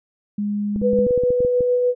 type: tone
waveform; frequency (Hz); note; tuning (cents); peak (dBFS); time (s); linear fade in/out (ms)
sine; 206.1; G#3; -13; -20; 0.38-1.07; 5
type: clicks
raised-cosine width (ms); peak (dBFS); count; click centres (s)
3; -16; 12; 0.761 / 0.816 / 0.933 / 0.989 / 1.068 / 1.108 / 1.177 / 1.236 / 1.305 / 1.405 / 1.449 / 1.607
type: tone with tremolo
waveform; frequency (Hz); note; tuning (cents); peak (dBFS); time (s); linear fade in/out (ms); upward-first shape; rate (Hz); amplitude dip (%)
sine; 493.9; B4; 0; -14; 0.81-1.95; 50; sine; 6.8; 25
effects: none